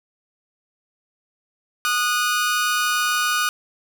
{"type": "tone pair together", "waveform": "sawtooth", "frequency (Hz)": [1233, 1466.3], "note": ["D#6", "F#6"], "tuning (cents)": [-16, -16], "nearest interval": "minor third", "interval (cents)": 300, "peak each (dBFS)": -18, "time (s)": [1.85, 3.49], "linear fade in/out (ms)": 0, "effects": []}